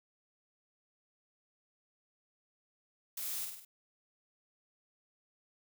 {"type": "noise with echo", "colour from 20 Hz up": "blue", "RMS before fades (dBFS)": -40, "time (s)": [3.17, 3.45], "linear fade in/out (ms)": 5, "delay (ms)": 50, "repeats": 4, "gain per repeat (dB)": -4, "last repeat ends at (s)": 3.65, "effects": []}